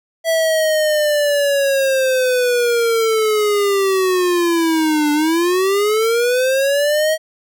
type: linear two-way sweep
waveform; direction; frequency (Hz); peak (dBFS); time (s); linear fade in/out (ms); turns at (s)
square; down then up; 659.3 to 293.7 to 639; -14; 0.24-7.18; 50; 5.12
effects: none